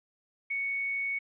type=tone with quantisation; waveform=sine; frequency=2222 Hz; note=C#7; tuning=4 cents sharp; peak=-29 dBFS; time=0.5-1.19 s; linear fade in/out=10 ms; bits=9; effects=resampled to 8000 Hz